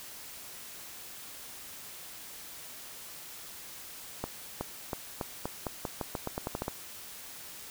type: accelerating click train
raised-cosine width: 1 ms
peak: -18 dBFS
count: 15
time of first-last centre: 4.24-6.681 s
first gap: 370 ms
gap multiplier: 0.87
effects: white hiss -46 dBFS RMS until 7.7 s